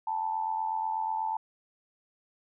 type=tone with amplitude modulation; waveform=sine; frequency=880 Hz; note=A5; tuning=in tune; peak=-25 dBFS; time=0.07-1.37 s; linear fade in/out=5 ms; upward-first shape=sine; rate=88.2 Hz; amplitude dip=70%; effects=none